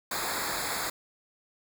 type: noise with comb filter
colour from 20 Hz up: pink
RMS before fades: -32 dBFS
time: 0.11-0.9 s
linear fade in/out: 5 ms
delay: 0.34 ms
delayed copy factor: -0.9
effects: none